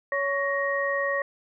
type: tone cluster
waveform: sine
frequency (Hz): 559 / 1116 / 1877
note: C#5 / C#6 / A#6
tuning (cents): +14 / +11 / +11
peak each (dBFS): -27 / -31 / -27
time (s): 0.12-1.22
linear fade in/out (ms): 2
effects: none